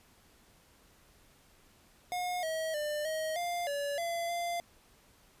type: tone with pitch steps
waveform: square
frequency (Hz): 719 / 640 / 597 / 631 / 699 / 571 / 681 / 691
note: F#5 / D#5 / D5 / D#5 / F5 / D5 / F5 / F5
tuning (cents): -50 / +49 / +28 / +24 / +1 / -49 / -44 / -19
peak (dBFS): -33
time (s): 2.12-4.6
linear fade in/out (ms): 0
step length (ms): 310
effects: pink hiss -63 dBFS RMS until 5.4 s + resampled to 32000 Hz